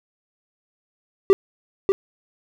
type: tone with echo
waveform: triangle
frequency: 390 Hz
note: G4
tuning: 9 cents flat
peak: -7 dBFS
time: 1.3-1.33 s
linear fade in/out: 0 ms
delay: 590 ms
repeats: 1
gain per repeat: -5 dB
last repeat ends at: 1.92 s
effects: none